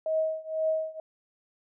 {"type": "tone with tremolo", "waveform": "sine", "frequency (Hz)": 634, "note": "D#5", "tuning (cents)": 32, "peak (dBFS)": -22, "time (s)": [0.06, 1], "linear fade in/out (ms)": 2, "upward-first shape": "triangle", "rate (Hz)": 2, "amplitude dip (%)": 95, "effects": []}